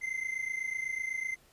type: tone pair together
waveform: triangle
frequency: 2065 / 2093 Hz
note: C7 / C7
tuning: -23 / 0 cents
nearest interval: unison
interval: 23 cents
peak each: -33 / -35 dBFS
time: 0.01-1.36 s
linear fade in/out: 20 ms
effects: pink hiss -63 dBFS RMS until 1.52 s + resampled to 32000 Hz